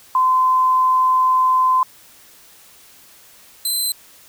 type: tone pair in turn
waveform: sine / 15% pulse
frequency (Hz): 1028 / 4066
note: C6 / B7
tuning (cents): -31 / +50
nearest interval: 2 octaves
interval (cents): 2381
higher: second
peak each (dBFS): -12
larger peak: neither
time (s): 0.15-1.83 / 3.65-3.92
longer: first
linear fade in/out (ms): 2
effects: white hiss -47 dBFS RMS until 4.28 s